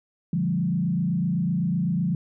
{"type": "tone with frequency modulation", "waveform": "sine", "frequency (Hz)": 174.61, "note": "F3", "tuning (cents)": 0, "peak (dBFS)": -21, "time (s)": [0.33, 2.15], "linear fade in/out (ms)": 2, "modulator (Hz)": 27.9, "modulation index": 1.1, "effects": []}